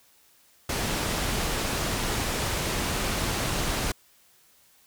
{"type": "low-pass noise", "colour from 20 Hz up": "pink", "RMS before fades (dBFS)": -28, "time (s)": [0.69, 3.92], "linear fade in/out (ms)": 5, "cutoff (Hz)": 11000, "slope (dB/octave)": 12, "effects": ["white hiss -60 dBFS RMS until 4.86 s"]}